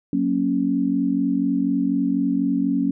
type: chord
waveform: sine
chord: F# major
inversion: none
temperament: equal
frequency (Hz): 185 / 233.1 / 277.2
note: F#3 / A#3 / C#4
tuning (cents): 0 / 0 / 0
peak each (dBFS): -25 / -24 / -20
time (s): 0.13-2.91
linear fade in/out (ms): 2
effects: none